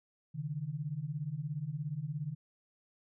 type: beating tone pair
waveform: sine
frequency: 137.7 / 154.7 Hz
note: C#3 / D#3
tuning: -11 / -10 cents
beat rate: 17 Hz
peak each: -39 / -37 dBFS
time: 0.34-2.35 s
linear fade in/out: 20 ms
effects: none